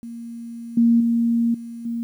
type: tone with level steps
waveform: sine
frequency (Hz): 233.1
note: A#3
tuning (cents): 0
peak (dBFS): -31 / -12 / -16 / -31 / -23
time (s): 0.03-2.03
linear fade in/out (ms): 0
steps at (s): 0.77 / 1 / 1.54 / 1.85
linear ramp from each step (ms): 5
effects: 9-bit